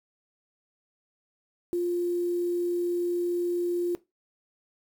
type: tone with quantisation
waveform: sine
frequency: 350.3 Hz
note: F4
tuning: 5 cents sharp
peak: -24 dBFS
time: 1.73-3.95 s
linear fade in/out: 0 ms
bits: 8
effects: noise-tail reverb RT60 0.2 s tail -17 dB re dry